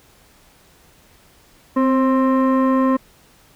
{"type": "tone with frequency modulation", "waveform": "sine", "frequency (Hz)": 260.6, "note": "C4", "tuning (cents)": -7, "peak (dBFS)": -12, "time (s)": [1.76, 2.97], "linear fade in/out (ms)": 10, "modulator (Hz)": 792, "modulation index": 0.85, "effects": ["tanh soft clip ceiling -9 dBFS", "pink hiss -52 dBFS RMS until 3.55 s"]}